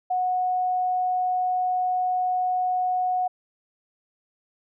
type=tone; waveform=sine; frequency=733 Hz; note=F#5; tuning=16 cents flat; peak=-21 dBFS; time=0.1-3.28 s; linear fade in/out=10 ms; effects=none